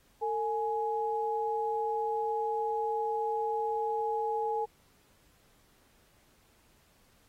sine tone pair together, 450 / 837.5 Hz, A4 / G#5, +39 / +14 cents, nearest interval major seventh, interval 1075 cents, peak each -32 / -31 dBFS, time 0.21-4.66 s, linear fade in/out 20 ms, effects pink hiss -66 dBFS RMS until 7.28 s + AAC 48 kbps

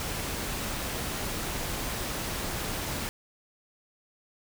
pink noise, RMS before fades -33 dBFS, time 0-3.09 s, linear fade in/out 0 ms, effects none

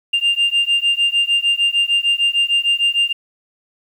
sine beating tone pair, 2794 / 2800.6 Hz, F7 / F7, 0 / +4 cents, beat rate 6.6 Hz, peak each -15 dBFS, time 0.13-3.13 s, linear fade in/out 10 ms, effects tanh soft clip ceiling -10 dBFS + 8-bit

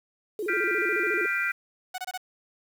sine tone with vibrato, 385.9 Hz, G4, 27 cents flat, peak -28 dBFS, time 0.39-1.26 s, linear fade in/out 2 ms, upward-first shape square, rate 14 Hz, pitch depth 170 cents each way
sine chord, G dominant seventh, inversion third, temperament equal with one note detuned, 1396.9 / 1568 / 1975.5 / 2388 Hz, F6 / G6 / B6 / D7, 0 / 0 / 0 / +28 cents, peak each -30 dBFS, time 0.48-1.52 s, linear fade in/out 10 ms
sawtooth tone bursts, 740 Hz, F#5, in tune, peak -27 dBFS, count 4, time 1.94-2.178 s, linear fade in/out 10 ms, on 43 ms, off 22 ms
effects 8-bit

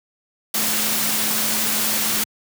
sine tone in noise, 215.6 Hz, A3, 35 cents flat, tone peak -32 dBFS, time 0.54-2.24 s, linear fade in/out 5 ms, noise white, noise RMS -21 dBFS, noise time 0.54-2.24 s, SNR -14 dB, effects high-pass 100 Hz 12 dB/octave

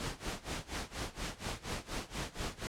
pink noise with tremolo, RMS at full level -37 dBFS, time 0-2.67 s, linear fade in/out 0 ms, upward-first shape sine, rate 4.2 Hz, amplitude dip 90%, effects low-pass 8000 Hz 12 dB/octave

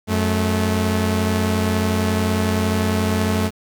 sawtooth tone pair together, 91.1 / 216.7 Hz, F#2 / A3, -26 / -26 cents, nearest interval octave + minor third, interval 1500 cents, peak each -16 dBFS, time 0.07-3.51 s, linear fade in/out 50 ms, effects 8-bit

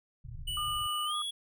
pink low-pass noise, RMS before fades -43 dBFS, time 0.24-0.87 s, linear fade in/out 10 ms, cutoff 150 Hz, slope 96 dB/octave
square tone with pitch glide, 2956 to 3357 Hz, F#7 to G#7, -2 to +18 cents, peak -34 dBFS, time 0.47-1.31 s, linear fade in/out 10 ms, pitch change +220 cents, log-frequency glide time 1.05-1.15 s
sine tone, 1214 Hz, D#6, 43 cents flat, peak -33 dBFS, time 0.57-1.22 s, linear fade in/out 2 ms
effects none

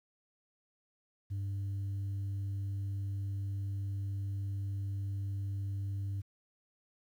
sine tone, 98.7 Hz, G2, 12 cents sharp, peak -31 dBFS, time 1.3-6.22 s, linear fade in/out 20 ms, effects tanh soft clip ceiling -33 dBFS + 11-bit

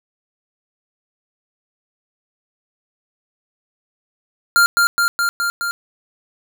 square tone with echo, 1396.9 Hz, F6, in tune, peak -10 dBFS, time 4.56-4.66 s, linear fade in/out 0 ms, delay 210 ms, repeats 5, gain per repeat -2 dB, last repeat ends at 5.71 s, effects none

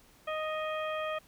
harmonic tone with a mistuned harmonic, 622.3 Hz, D#5, in tune, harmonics 1 / 2 / 3 / 4 / 5, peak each -34 / -37 / -43 / -43 / -46 dBFS, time 0.27-1.19 s, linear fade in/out 10 ms, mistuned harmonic 5, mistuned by +54 cents, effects pink hiss -61 dBFS RMS until 1.27 s

